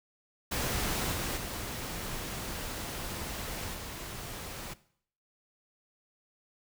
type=noise with level steps; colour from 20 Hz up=pink; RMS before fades=-32 / -34 / -38 / -41 dBFS; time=0.51-4.74 s; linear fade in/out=10 ms; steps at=1.12 / 1.36 / 3.73 s; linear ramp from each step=20 ms; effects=noise-tail reverb RT60 0.6 s tail -18 dB re dry